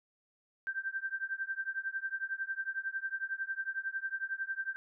sine tone with tremolo, 1568 Hz, G6, in tune, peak -30 dBFS, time 0.67-4.76 s, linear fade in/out 0 ms, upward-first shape triangle, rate 11 Hz, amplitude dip 100%, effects none

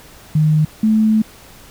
sine tone pair in turn, 154 / 217.8 Hz, D#3 / A3, -17 / -17 cents, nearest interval tritone, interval 600 cents, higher second, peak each -10 dBFS, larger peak neither, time 0.35-0.65 / 0.83-1.22 s, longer second, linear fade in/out 5 ms, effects pink hiss -42 dBFS RMS until 1.7 s

